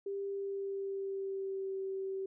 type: tone with pitch glide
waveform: sine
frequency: 396.6 to 385.1 Hz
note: G4 to G4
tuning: +20 to -31 cents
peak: -35 dBFS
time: 0.06-2.26 s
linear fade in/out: 5 ms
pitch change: -51 cents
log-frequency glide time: 0.28-1.77 s
effects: none